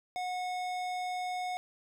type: tone with tanh clipping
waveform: sine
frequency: 729 Hz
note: F#5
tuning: 26 cents flat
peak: -35 dBFS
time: 0.16-1.57 s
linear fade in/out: 0 ms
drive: 18 dB
effects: none